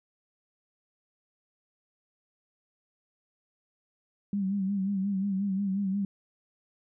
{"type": "tone with vibrato", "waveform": "sine", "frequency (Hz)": 195.9, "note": "G3", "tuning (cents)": -1, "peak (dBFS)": -26, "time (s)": [4.33, 6.05], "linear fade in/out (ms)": 2, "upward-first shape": "sine", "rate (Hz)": 5.6, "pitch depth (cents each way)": 66, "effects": []}